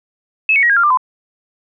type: tone with pitch steps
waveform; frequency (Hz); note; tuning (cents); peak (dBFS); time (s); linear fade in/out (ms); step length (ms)
sine; 2595 / 2220 / 1899.7 / 1625.3 / 1390.6 / 1189.8 / 1018; E7 / C#7 / A#6 / G#6 / F6 / D6 / C6; -28 / +2 / +32 / -38 / -8 / +22 / -48; -9; 0.49-0.973; 2; 69
effects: none